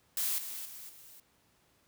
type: noise with level steps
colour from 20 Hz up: blue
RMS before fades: -32 / -41 / -47 / -54 dBFS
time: 0.17-1.2 s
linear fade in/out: 2 ms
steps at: 0.38 / 0.65 / 0.89 s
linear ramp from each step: 5 ms
effects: pink hiss -69 dBFS RMS until 1.87 s + high-pass 60 Hz 12 dB/octave